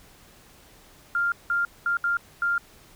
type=tone bursts at uneven times; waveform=sine; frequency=1396.9 Hz; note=F6; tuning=in tune; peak=-21 dBFS; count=5; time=1.15-1.32 / 1.5-1.65 / 1.86-1.97 / 2.04-2.17 / 2.42-2.58 s; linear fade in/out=2 ms; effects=pink hiss -53 dBFS RMS until 2.95 s